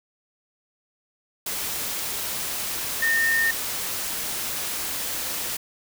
sine tone in noise, 1825 Hz, A#6, 37 cents flat, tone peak -19 dBFS, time 3.02-3.51 s, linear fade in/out 5 ms, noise white, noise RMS -29 dBFS, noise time 1.46-5.57 s, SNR +7 dB, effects none

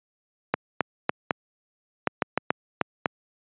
clicks, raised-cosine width 0.5 ms, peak -5 dBFS, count 10, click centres 0.54 / 0.807 / 1.094 / 1.308 / 2.073 / 2.222 / 2.376 / 2.505 / 2.813 / 3.058 s, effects high-pass 150 Hz 12 dB/octave + resampled to 8000 Hz

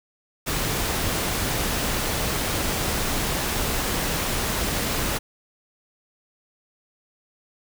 pink noise, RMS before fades -25 dBFS, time 0.46-5.19 s, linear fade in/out 20 ms, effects none

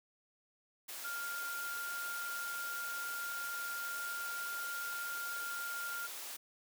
sine tone in noise, 1400 Hz, F6, 4 cents sharp, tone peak -39 dBFS, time 1.04-6.07 s, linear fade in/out 10 ms, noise white, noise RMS -45 dBFS, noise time 0.88-6.37 s, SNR +3 dB, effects high-pass 400 Hz 12 dB/octave

